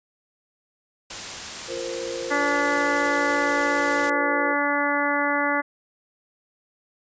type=noise; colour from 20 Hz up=white; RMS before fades=-33 dBFS; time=1.1-4.1 s; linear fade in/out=5 ms
type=chord; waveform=sine; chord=F suspended fourth; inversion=none; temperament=equal; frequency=349.2 / 466.2 / 523.3 Hz; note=F4 / Bb4 / C5; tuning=0 / 0 / 0 cents; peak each=-34 / -33 / -31 dBFS; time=1.67-4.56 s; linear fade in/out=50 ms
type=harmonic tone; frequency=287.8 Hz; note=D4; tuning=35 cents flat; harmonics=1 / 2 / 3 / 4 / 5 / 6 / 7; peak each=-28 / -28 / -28 / -28 / -28 / -28 / -28 dBFS; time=2.3-5.62 s; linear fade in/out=20 ms
effects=resampled to 16000 Hz